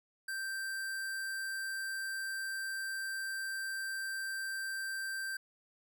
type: tone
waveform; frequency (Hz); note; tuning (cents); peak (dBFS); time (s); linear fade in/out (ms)
square; 1568; G6; 0; -37; 0.28-5.37; 5
effects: none